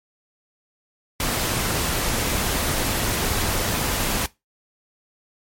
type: noise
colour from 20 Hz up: pink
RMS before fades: -23 dBFS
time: 1.2-4.26 s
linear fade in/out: 2 ms
effects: noise-tail reverb RT60 0.2 s tail -19 dB re dry + MP3 64 kbps